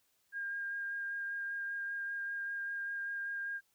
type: tone with vibrato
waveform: sine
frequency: 1612 Hz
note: G6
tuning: 48 cents sharp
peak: -36 dBFS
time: 0.32-3.61 s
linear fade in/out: 50 ms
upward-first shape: sine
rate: 5.1 Hz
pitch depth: 11 cents each way
effects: white hiss -75 dBFS RMS until 3.74 s